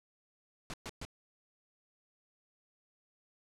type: noise bursts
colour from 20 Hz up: pink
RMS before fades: -42 dBFS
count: 3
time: 0.7-1.051 s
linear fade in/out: 0 ms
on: 37 ms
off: 120 ms
effects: low-pass 8000 Hz 12 dB/octave